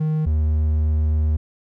triangle tone pair in turn, 155.4 / 76.96 Hz, D#3 / D#2, -2 / -18 cents, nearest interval octave, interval 1216 cents, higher first, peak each -16 / -14 dBFS, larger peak second, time 0-0.26 / 0.26-1.37 s, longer second, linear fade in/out 10 ms, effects none

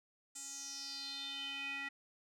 square tone with band-pass filter sweep, 277.2 Hz, C#4, in tune, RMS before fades -44 dBFS, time 0.35-1.89 s, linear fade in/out 10 ms, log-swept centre 7700 to 2100 Hz, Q 5.8, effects none

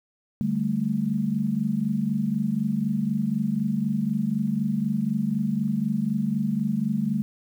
sine chord, D suspended fourth, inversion none, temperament equal, 146.83 / 196 / 220 Hz, D3 / G3 / A3, 0 / 0 / 0 cents, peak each -30 / -26 / -25 dBFS, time 0.41-7.22 s, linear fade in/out 0 ms, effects 9-bit

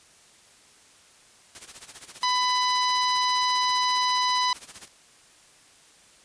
white noise with tremolo, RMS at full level -40 dBFS, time 1.55-4.88 s, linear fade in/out 0 ms, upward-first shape sine, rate 15 Hz, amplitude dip 85%
harmonic tone, 998 Hz, B5, 18 cents sharp, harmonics 1 / 2 / 3 / 4 / 5 / 6, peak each -23 / -32 / -33 / -29 / -31 / -37 dBFS, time 2.23-4.53 s, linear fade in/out 2 ms
effects white hiss -55 dBFS RMS until 6.24 s + resampled to 22050 Hz

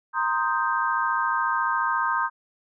sine chord, C minor seventh, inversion third, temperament equal, 932.3 / 1046.5 / 1244.5 / 1568 Hz, Bb5 / C6 / Eb6 / G6, 0 / 0 / 0 / 0 cents, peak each -27 dBFS, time 0.13-2.3 s, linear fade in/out 50 ms, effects none

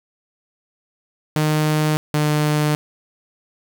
sawtooth tone pair in turn, 153.4 / 150.5 Hz, D#3 / D3, -24 / +43 cents, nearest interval unison, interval 33 cents, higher first, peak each -12 dBFS, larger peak neither, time 1.36-1.97 / 2.14-2.75 s, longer neither, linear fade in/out 0 ms, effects 7-bit

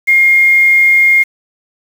sine tone with quantisation, 2131 Hz, C7, 31 cents sharp, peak -5 dBFS, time 0.07-1.24 s, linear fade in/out 20 ms, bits 5, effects none

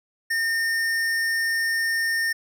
sine tone with hard clipping, 1821 Hz, A#6, 41 cents flat, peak -23 dBFS, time 0.3-2.33 s, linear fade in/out 10 ms, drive 14 dB, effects none

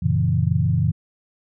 sine chord, F# dominant seventh, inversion none, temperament equal, 92.5 / 116.54 / 138.59 / 164.81 Hz, F#2 / A#2 / C#3 / E3, 0 / 0 / 0 / 0 cents, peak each -22 dBFS, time 0.02-0.92 s, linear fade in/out 10 ms, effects none

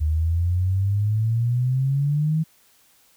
sine exponential sweep, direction up, 75.4 to 161.2 Hz, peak -18 dBFS, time 0-2.44 s, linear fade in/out 20 ms, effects white hiss -58 dBFS RMS until 3.16 s

